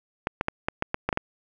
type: clicks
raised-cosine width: 0.5 ms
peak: -9 dBFS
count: 9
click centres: 0.271 / 0.411 / 0.484 / 0.685 / 0.824 / 0.944 / 1.09 / 1.128 / 1.174 s
effects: none